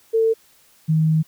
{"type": "tone pair in turn", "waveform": "sine", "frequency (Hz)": [448.7, 157.91], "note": ["A4", "D#3"], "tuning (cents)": [34, 26], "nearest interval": "octave + tritone", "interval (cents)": 1808, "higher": "first", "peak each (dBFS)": -14, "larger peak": "neither", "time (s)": [[0.13, 0.34], [0.88, 1.23]], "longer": "second", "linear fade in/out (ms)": 20, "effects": ["white hiss -55 dBFS RMS until 1.27 s"]}